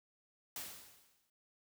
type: noise with exponential decay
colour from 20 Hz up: white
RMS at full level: -42 dBFS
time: 0.56-1.3 s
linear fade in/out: 2 ms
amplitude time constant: 160 ms
effects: none